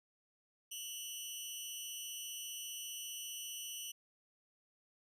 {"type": "tone with amplitude modulation", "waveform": "15% pulse", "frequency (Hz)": 2960, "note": "F#7", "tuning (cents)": 0, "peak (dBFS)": -32, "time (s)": [0.71, 3.92], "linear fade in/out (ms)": 10, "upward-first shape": "sine", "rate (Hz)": 235, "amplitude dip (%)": 80, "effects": []}